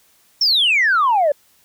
sine exponential sweep, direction down, 5580 to 554.4 Hz, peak -11 dBFS, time 0.41-1.32 s, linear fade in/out 5 ms, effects tanh soft clip ceiling -9 dBFS + white hiss -56 dBFS RMS until 1.64 s

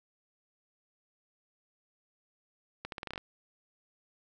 accelerating click train, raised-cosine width 0.3 ms, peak -22 dBFS, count 9, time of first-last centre 2.85-3.178 s, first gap 72 ms, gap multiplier 0.83, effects none

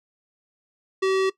square tone with low-pass filter, 382.1 Hz, G4, 44 cents flat, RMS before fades -21 dBFS, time 1.02-1.3 s, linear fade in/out 10 ms, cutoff 5400 Hz, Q 0.67, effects noise-tail reverb RT60 0.1 s tail -18 dB re dry

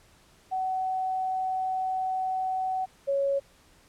sine tone pair in turn, 752 / 554.4 Hz, F#5 / C#5, +28 / 0 cents, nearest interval perfect fourth, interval 528 cents, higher first, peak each -26 / -23 dBFS, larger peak second, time 0.51-2.86 / 3.07-3.4 s, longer first, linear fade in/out 20 ms, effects pink hiss -59 dBFS RMS until 3.88 s + low-pass 11000 Hz 12 dB/octave

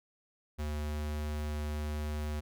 square tone, 75.1 Hz, D2, 39 cents sharp, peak -34 dBFS, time 0.58-2.41 s, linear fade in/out 20 ms, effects none

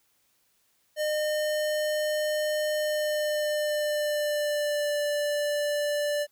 square tone with pitch glide, 608 to 587.3 Hz, D#5 to D5, -40 to 0 cents, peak -26 dBFS, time 0.96-6.27 s, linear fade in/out 50 ms, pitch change -60 cents, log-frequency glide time 2.74-4.99 s, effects white hiss -69 dBFS RMS until 6.31 s

